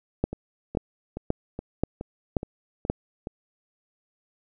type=two click trains; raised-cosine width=2 ms; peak=-9 / -19 dBFS; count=6 / 8; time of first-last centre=0.24-2.9 / 0.33-3.271 s; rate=1.88 / 2.38 Hz; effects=none